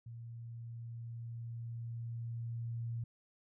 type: tone with level ramp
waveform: sine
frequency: 116.54 Hz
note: A#2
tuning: in tune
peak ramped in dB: -45 to -36 dBFS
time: 0.06-3.04 s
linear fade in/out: 5 ms
effects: none